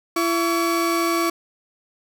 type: tone pair together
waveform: 35% pulse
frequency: 336.5 / 1131.8 Hz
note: E4 / C#6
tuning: +36 / +36 cents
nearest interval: octave + major sixth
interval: 2100 cents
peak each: -19 / -21 dBFS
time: 0.16-1.3 s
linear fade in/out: 5 ms
effects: none